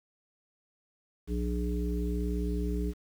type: harmonic tone with a mistuned harmonic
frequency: 59.5 Hz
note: A#1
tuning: 36 cents sharp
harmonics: 1 / 3 / 5 / 7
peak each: -30 / -35 / -37 / -38 dBFS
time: 1.27-2.94 s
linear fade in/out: 50 ms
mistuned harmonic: 1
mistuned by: +23 cents
effects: 9-bit